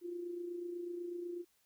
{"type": "tone with amplitude modulation", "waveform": "sine", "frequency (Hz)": 349.2, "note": "F4", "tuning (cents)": 0, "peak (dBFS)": -37, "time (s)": [0.01, 1.45], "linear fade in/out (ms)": 50, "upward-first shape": "sine", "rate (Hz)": 28.1, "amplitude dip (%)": 50, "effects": ["white hiss -74 dBFS RMS until 1.65 s"]}